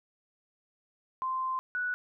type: tone pair in turn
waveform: sine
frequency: 1041 / 1475.5 Hz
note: C6 / F#6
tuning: -9 / -5 cents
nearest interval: tritone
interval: 604 cents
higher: second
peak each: -29 / -29 dBFS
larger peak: neither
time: 1.22-1.59 / 1.75-1.94 s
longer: first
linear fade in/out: 0 ms
effects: none